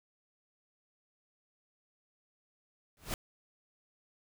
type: noise with exponential growth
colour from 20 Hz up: pink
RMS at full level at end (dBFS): -31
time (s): 2.97-3.14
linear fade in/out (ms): 1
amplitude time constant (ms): 36
effects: none